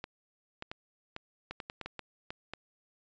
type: clicks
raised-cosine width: 0.3 ms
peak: -23 dBFS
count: 12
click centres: 0.041 / 0.624 / 0.715 / 1.164 / 1.51 / 1.602 / 1.699 / 1.813 / 1.86 / 1.993 / 2.305 / 2.536 s
effects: resampled to 16000 Hz